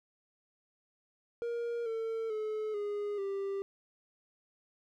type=tone with pitch steps; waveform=triangle; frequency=470.8 / 450.3 / 430.7 / 412 / 394.1 Hz; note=A#4 / A4 / A4 / G#4 / G4; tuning=+17 / +40 / -37 / -14 / +9 cents; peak=-31 dBFS; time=1.42-3.62 s; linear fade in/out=0 ms; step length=440 ms; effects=none